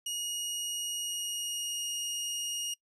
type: tone with pitch glide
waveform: 20% pulse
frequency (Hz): 2880 to 2862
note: F#7 to F7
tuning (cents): -47 to +42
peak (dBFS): -27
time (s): 0.06-2.74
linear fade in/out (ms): 5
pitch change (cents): -11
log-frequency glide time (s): 1.04-1.88
effects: noise-tail reverb RT60 0.1 s tail -24 dB re dry + resampled to 32000 Hz